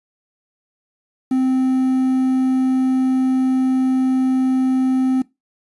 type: tone with quantisation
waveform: triangle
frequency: 259.9 Hz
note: C4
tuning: 11 cents flat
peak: -12 dBFS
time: 1.31-5.22 s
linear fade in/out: 5 ms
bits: 7
effects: noise-tail reverb RT60 0.2 s tail -20 dB re dry + resampled to 24000 Hz